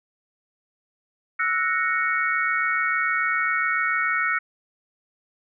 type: chord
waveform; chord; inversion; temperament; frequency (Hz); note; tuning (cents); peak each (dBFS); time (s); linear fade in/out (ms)
sine; F# dominant seventh; third; equal with one note detuned; 1318.5 / 1465.5 / 1864.7 / 2217; E6 / F#6 / A#6 / C#7; 0 / -17 / 0 / 0; -26; 1.39-4.39; 10
effects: none